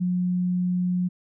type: tone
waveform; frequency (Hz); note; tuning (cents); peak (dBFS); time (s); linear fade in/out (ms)
sine; 180; F#3; -47; -21; 0-1.09; 20
effects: none